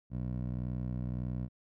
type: tone with band-pass filter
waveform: 15% pulse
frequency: 61.74 Hz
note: B1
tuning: in tune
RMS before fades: -36 dBFS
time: 0.1-1.49 s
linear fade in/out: 50 ms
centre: 130 Hz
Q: 0.84
effects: none